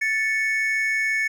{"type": "tone pair together", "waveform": "triangle", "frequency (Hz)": [1760, 2217], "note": ["A6", "C#7"], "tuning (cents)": [0, 0], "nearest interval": "major third", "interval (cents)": 400, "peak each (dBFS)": [-22, -21], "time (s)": [0.01, 1.28], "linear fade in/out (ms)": 10, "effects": []}